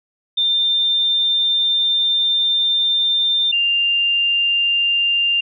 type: tone pair in turn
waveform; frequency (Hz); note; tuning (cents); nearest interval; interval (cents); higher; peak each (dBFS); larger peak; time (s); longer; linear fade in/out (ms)
sine; 3595 / 2794; A7 / F7; +36 / 0; major third; 436; first; -14; neither; 0.37-3.52 / 3.52-5.41; first; 10
effects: none